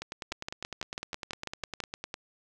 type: two click trains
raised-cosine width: 0.2 ms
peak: -17 / -19 dBFS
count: 10 / 22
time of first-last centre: 0.32-1.803 / 0.02-2.141 s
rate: 6.07 / 9.9 Hz
effects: none